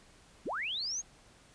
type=linear sweep; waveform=sine; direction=up; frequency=98 to 6645 Hz; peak=-33 dBFS; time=0.45-1.02 s; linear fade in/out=20 ms; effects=pink hiss -60 dBFS RMS until 1.54 s + resampled to 22050 Hz